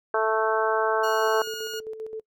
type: harmonic tone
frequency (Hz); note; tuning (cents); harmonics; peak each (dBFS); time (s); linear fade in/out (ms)
220; A3; 0; 2 / 3 / 4 / 5 / 6 / 7; -25 / -27 / -28 / -29 / -30 / -30; 0.14-1.42; 2
type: tone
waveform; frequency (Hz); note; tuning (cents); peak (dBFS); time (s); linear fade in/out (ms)
15% pulse; 1440; F#6; -47; -26; 1.03-1.8; 10
type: tone with tremolo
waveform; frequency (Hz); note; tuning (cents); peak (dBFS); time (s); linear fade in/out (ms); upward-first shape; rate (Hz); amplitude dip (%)
sine; 439.2; A4; -3; -30; 1.21-2.21; 20; square; 7.6; 55
effects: noise-tail reverb RT60 0.1 s tail -25 dB re dry